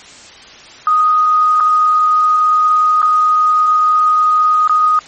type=tone with dropouts; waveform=sine; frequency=1244.5 Hz; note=D#6; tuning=in tune; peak=-8 dBFS; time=0.87-4.99 s; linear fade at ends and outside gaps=1 ms; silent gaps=1.601-1.606 / 3.018-3.028 / 4.676-4.695 s; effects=white hiss -37 dBFS RMS until 5.07 s + MP3 32 kbps